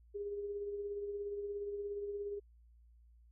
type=tone with tremolo; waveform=sine; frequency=407 Hz; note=G#4; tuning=35 cents flat; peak=-36 dBFS; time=0.14-2.4 s; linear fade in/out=20 ms; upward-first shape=triangle; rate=17 Hz; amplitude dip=45%; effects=added 58 Hz sine -60 dBFS peak until 3.31 s